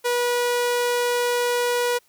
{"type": "tone", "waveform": "sawtooth", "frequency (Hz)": 485.5, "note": "B4", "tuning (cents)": -30, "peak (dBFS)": -16, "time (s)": [0.04, 1.99], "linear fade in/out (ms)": 20, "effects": ["white hiss -61 dBFS RMS until 2.08 s"]}